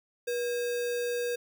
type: tone with sample-and-hold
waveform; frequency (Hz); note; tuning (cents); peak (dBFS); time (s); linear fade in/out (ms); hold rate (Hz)
sine; 482.3; B4; -41; -28; 0.27-1.36; 10; 2100
effects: none